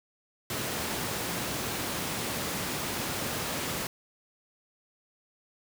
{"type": "high-pass noise", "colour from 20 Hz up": "pink", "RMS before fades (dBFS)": -33, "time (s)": [0.5, 3.87], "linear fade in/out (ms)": 2, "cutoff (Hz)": 110, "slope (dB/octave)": 12, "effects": []}